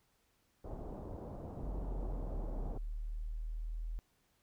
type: low-pass noise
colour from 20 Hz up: pink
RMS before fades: -45 dBFS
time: 0.64-2.78 s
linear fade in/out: 5 ms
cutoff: 800 Hz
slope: 24 dB/octave
type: linear two-way sweep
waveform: sine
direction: down then up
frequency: 48.23 to 37 to 40.75 Hz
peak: -37 dBFS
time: 1.63-3.99 s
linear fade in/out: 0 ms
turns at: 2.53 s
effects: pink hiss -75 dBFS RMS until 4.42 s